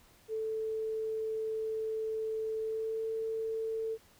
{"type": "tone with pitch glide", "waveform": "sine", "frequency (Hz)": [440, 445.6], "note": ["A4", "A4"], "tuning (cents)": [0, 22], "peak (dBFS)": -32, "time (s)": [0.28, 3.98], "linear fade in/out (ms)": 50, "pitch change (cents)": 22, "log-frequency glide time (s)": [2.61, 3.03], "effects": ["pink hiss -62 dBFS RMS until 4.19 s"]}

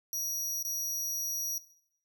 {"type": "tone with dropouts", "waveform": "sawtooth", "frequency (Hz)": 5770, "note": "F#8", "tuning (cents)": -44, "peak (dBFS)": -29, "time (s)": [0.13, 1.58], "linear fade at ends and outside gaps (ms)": 1, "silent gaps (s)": [0.627, 0.649], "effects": ["noise-tail reverb RT60 0.7 s tail -17 dB re dry"]}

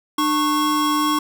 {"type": "tone pair together", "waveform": "square", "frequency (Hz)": [300.4, 1100], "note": ["D4", "C#6"], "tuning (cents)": [39, -14], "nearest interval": "octave + minor seventh", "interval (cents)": 2247, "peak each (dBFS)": [-21, -20], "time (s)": [0.18, 1.19], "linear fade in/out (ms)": 5, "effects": []}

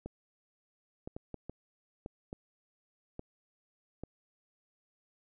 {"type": "clicks", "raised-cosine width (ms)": 2, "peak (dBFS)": -27, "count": 9, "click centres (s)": [0.06, 1.075, 1.165, 1.343, 1.496, 2.061, 2.329, 3.194, 4.036], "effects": []}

